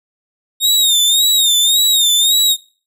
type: tone with vibrato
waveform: sawtooth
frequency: 3700 Hz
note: A#7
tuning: 14 cents flat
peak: -7 dBFS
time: 0.6-2.57 s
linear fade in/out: 50 ms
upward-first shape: sine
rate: 1.8 Hz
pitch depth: 91 cents each way
effects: noise-tail reverb RT60 0.4 s tail -23 dB re dry